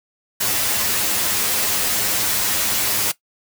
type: noise with comb filter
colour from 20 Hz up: white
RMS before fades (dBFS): -20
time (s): 0.4-3.12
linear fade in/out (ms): 10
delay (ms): 9.6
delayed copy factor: +0.8
effects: noise-tail reverb RT60 0.1 s tail -17 dB re dry